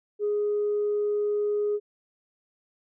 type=tone; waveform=sine; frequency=415.3 Hz; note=G#4; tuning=in tune; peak=-22 dBFS; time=0.19-1.8 s; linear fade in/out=50 ms; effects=tanh soft clip ceiling -19 dBFS